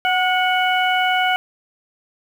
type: harmonic tone with a mistuned harmonic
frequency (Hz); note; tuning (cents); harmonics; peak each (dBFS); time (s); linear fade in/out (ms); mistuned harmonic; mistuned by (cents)
740; F#5; 0; 1 / 2 / 3 / 4; -18 / -21 / -23 / -24; 0.05-1.36; 0; 2; -35
effects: 7-bit